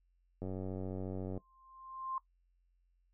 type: click train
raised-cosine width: 2 ms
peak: -28 dBFS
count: 91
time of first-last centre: 0.42-1.376 s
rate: 94.1 Hz
type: tone with exponential growth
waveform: sine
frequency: 1052 Hz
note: C6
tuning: 9 cents sharp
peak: -34 dBFS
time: 1.35-2.18 s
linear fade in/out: 2 ms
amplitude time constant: 180 ms
effects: noise-tail reverb RT60 0.1 s tail -18 dB re dry + added 44 Hz sine -70 dBFS peak until 3.13 s